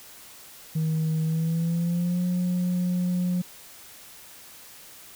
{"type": "tone with pitch glide", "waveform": "sine", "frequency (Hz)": [158.8, 179.28], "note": ["D#3", "F3"], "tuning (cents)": [36, 46], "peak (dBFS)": -20, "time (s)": [0.75, 3.42], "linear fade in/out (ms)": 10, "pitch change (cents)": 210, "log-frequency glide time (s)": [1.23, 2.24], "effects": ["tanh soft clip ceiling -21 dBFS", "white hiss -47 dBFS RMS until 5.15 s"]}